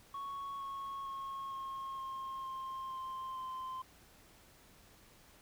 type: tone with pitch steps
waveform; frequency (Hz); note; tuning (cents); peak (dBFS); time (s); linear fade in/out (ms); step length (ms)
sine; 1108.7 / 1098.5 / 1088.4 / 1078.4 / 1068.5 / 1058.6 / 1048.9 / 1039.2; C#6 / C#6 / C#6 / C#6 / C6 / C6 / C6 / C6; 0 / -16 / -32 / -48 / +36 / +20 / +4 / -12; -37; 0.14-3.82; 5; 460
effects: tanh soft clip ceiling -39 dBFS + pink hiss -62 dBFS RMS until 5.41 s